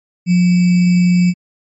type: tone with sample-and-hold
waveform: sine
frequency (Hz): 178.1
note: F3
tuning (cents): +34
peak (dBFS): -8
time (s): 0.26-1.34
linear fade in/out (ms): 50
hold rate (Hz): 2450
effects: MP3 32 kbps